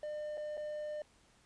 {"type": "tone with dropouts", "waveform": "triangle", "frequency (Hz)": 602, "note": "D5", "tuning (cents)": 43, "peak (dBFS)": -36, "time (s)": [0.03, 1.02], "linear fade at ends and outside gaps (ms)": 2, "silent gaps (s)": [[0.373, 0.377], [0.571, 0.576]], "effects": ["pink hiss -67 dBFS RMS until 1.45 s", "resampled to 22050 Hz"]}